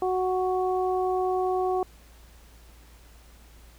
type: harmonic tone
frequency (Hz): 370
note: F#4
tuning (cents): 0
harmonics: 1 / 2 / 3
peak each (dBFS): -25 / -27 / -35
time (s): 0.02-1.83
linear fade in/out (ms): 2
effects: added 57 Hz sine -50 dBFS peak until 3.78 s + pink hiss -56 dBFS RMS until 3.78 s